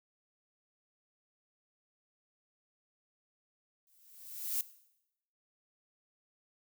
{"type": "noise with exponential growth", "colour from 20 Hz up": "violet", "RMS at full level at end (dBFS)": -31, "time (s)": [3.87, 4.61], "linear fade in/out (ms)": 2, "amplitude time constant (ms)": 160, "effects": ["noise-tail reverb RT60 0.8 s tail -17 dB re dry"]}